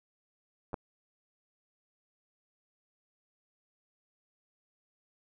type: clicks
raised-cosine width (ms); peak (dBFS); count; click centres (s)
1; -30 / -20; 2; 0.732 / 0.742
effects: none